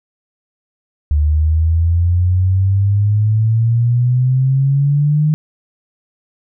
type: exponential sweep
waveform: sine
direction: up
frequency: 73.5 to 154.2 Hz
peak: -10 dBFS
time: 1.11-5.34 s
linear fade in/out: 0 ms
effects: none